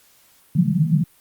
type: band-pass noise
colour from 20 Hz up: pink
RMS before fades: -18 dBFS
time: 0.55-1.04 s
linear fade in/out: 5 ms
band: 140 to 210 Hz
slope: 96 dB/octave
effects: white hiss -55 dBFS RMS until 1.2 s + Opus 48 kbps